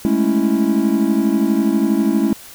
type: chord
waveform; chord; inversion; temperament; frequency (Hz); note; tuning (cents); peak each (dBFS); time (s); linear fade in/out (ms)
triangle; A major seventh; third; equal; 207.7 / 220 / 277.2 / 329.6; G#3 / A3 / C#4 / E4; 0 / 0 / 0 / 0; -17; 0.05-2.33; 0
effects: white hiss -39 dBFS RMS until 2.54 s